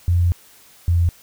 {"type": "tone pair in turn", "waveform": "sine", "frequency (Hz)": [87.31, 85.86], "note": ["F2", "F2"], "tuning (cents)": [0, -29], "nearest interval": "unison", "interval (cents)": 29, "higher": "first", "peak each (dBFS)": -13, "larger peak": "neither", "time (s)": [[0.08, 0.32], [0.88, 1.09]], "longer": "first", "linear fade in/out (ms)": 0, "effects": ["white hiss -49 dBFS RMS until 1.22 s"]}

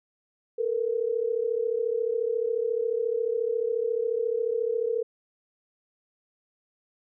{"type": "tone pair together", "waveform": "sine", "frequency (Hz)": [445.6, 479.8], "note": ["A4", "A#4"], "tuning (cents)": [22, 50], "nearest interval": "minor second", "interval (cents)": 128, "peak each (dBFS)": [-27, -27], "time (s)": [0.58, 5.03], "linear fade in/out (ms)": 10, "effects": []}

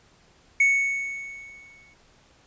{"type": "tone with exponential decay", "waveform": "triangle", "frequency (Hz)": 2217, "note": "C#7", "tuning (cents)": 0, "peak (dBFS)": -13, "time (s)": [0.6, 1.94], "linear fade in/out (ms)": 5, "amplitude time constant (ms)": 290, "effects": ["pink hiss -58 dBFS RMS until 2.46 s", "resampled to 16000 Hz"]}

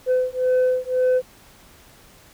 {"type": "beating tone pair", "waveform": "sine", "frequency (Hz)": [507, 508.9], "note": ["B4", "C5"], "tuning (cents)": [45, -48], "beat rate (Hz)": 1.9, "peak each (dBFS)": -18, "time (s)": [0.06, 1.22], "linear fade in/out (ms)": 50, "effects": ["tanh soft clip ceiling -14 dBFS", "pink hiss -50 dBFS RMS until 2.33 s"]}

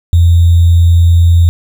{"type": "tone with sample-and-hold", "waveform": "sine", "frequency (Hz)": 85.2, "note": "F2", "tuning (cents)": -42, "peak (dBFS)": -3, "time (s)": [0.13, 1.49], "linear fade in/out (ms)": 0, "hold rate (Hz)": 3675, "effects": []}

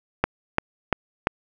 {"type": "click train", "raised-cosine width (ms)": 0.5, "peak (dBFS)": -3, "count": 4, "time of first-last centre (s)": [0.24, 1.271], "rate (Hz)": 2.91, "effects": []}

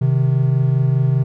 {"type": "tone pair together", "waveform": "triangle", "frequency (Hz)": [130.42, 155.4], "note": ["C3", "D#3"], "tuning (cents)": [-5, -2], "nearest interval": "minor third", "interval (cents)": 303, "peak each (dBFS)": [-12, -17], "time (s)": [0.01, 1.24], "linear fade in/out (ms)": 10, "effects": []}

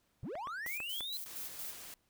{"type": "linear sweep", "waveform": "triangle", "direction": "up", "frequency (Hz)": [87.1, 4126], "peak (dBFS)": -37, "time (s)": [0.23, 1.17], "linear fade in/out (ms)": 0}
{"type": "clicks", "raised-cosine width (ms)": 0.5, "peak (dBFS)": -30, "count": 5, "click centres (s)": [0.354, 0.472, 0.663, 0.803, 1.007]}
{"type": "noise with tremolo", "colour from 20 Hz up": "violet", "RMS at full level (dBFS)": -43, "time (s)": [0.66, 1.73], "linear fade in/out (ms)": 5, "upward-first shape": "square", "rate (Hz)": 4.3, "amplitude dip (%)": 70}
{"type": "noise", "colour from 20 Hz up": "white", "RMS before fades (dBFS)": -49, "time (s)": [1.26, 1.94], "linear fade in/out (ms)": 0}
{"effects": ["pink hiss -75 dBFS RMS until 2.09 s"]}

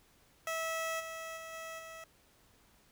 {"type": "tone with level steps", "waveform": "15% pulse", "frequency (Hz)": 650, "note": "E5", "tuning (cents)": -24, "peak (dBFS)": [-28, -35, -38, -36, -40], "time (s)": [0.47, 2.04], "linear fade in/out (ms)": 2, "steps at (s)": [0.99, 1.36, 1.52, 1.78], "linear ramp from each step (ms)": 20, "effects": ["pink hiss -66 dBFS RMS until 2.91 s"]}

